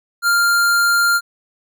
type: tone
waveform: square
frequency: 1396.9 Hz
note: F6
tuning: in tune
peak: -13 dBFS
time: 0.22-1.21 s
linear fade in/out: 50 ms
effects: none